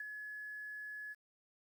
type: tone with ADSR envelope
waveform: sine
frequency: 1700 Hz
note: G#6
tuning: 40 cents sharp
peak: -38 dBFS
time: 0-1.15 s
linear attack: 4 ms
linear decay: 15 ms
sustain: -5 dB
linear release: 32 ms
effects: 11-bit